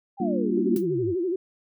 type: exponential sweep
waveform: sine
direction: down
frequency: 827 to 88.7 Hz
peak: -29 dBFS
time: 0.17-1.15 s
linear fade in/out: 50 ms
type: chord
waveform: sine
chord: G minor seventh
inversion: none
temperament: equal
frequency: 196 / 233.1 / 293.7 / 349.2 Hz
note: G3 / Bb3 / D4 / F4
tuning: 0 / 0 / 0 / 0 cents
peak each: -28 / -27 / -30 / -28 dBFS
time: 0.2-0.77 s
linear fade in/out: 5 ms
type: tone with vibrato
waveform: sine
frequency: 356.6 Hz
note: F4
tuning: 36 cents sharp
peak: -23 dBFS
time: 0.57-1.36 s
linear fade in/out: 5 ms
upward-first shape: sine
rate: 12 Hz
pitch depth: 120 cents each way
type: noise with exponential decay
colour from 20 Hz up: blue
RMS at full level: -35 dBFS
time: 0.76-0.86 s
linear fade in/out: 2 ms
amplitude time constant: 21 ms
effects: none

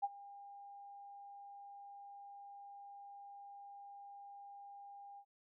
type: tone with ADSR envelope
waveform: sine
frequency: 804 Hz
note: G5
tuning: 44 cents sharp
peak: -31 dBFS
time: 0.02-5.25 s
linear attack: 21 ms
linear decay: 35 ms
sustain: -20 dB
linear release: 67 ms
effects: none

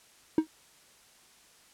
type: tone with exponential decay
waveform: triangle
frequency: 315.6 Hz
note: D#4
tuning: 25 cents sharp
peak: -14 dBFS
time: 0.38-0.47 s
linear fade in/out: 2 ms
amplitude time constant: 18 ms
effects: white hiss -59 dBFS RMS until 1.73 s + low-pass 10000 Hz 12 dB/octave

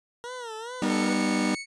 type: tone with vibrato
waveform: 20% pulse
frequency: 470 Hz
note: A#4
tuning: 14 cents sharp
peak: -30 dBFS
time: 0.24-1.13 s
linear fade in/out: 0 ms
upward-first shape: sine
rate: 2.4 Hz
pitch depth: 130 cents each way
type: chord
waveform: 40% pulse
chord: G augmented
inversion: none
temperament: just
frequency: 196 / 245 / 306.2 Hz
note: G3 / B3 / D#4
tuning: 0 / -14 / -28 cents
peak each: -27 dBFS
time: 0.82-1.55 s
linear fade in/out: 2 ms
type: tone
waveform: sawtooth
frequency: 2214 Hz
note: C#7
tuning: 3 cents flat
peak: -30 dBFS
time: 0.88-1.66 s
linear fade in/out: 50 ms
effects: resampled to 22050 Hz

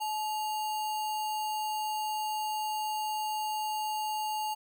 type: tone with sample-and-hold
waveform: sine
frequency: 858 Hz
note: A5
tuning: 44 cents flat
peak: -30 dBFS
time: 0-4.55 s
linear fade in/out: 20 ms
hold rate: 3675 Hz
effects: none

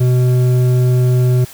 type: tone with hard clipping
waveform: sine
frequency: 125.4 Hz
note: B2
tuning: 27 cents sharp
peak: -11 dBFS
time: 0-1.45 s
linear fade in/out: 10 ms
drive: 8 dB
effects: white hiss -37 dBFS RMS until 1.53 s

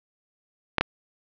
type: clicks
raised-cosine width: 0.3 ms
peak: -3 dBFS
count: 2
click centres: 0.783 / 0.81 s
effects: low-pass 4000 Hz 12 dB/octave

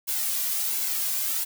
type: noise with flanger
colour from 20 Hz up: blue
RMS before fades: -27 dBFS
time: 0.07-1.45 s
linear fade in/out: 20 ms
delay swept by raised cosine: 1.6 to 2.31 ms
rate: 1.4 Hz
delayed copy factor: -0.55
effects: none

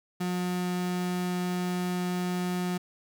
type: tone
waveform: 35% pulse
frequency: 179.7 Hz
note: F3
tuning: 50 cents sharp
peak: -26 dBFS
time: 0.2-2.78 s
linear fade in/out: 10 ms
effects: none

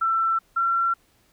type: tone pair in turn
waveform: sine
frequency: 1339 / 1360.8 Hz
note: E6 / F6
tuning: +27 / -45 cents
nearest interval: unison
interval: 28 cents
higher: second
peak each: -19 dBFS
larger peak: neither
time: 0.01-0.39 / 0.56-0.94 s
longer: neither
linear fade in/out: 10 ms
effects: pink hiss -62 dBFS RMS until 1.32 s

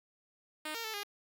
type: tone with pitch steps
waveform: 5% pulse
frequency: 307.7 / 460.1 / 439.5 / 408.3 Hz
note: D#4 / A#4 / A4 / G#4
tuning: -19 / -23 / -2 / -29 cents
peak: -26 dBFS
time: 0.65-1.034 s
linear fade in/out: 5 ms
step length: 96 ms
effects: none

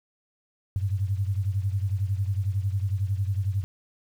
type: beating tone pair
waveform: sine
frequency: 95.4 / 106.4 Hz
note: G2 / G#2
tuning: -47 / +42 cents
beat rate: 11 Hz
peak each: -25 / -29 dBFS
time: 0.76-3.64 s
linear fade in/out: 0 ms
effects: 9-bit

